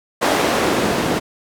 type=noise with band-pass filter sweep; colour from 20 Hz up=white; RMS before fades=-18 dBFS; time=0.21-1.2 s; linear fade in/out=20 ms; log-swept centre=460 to 240 Hz; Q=0.78; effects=none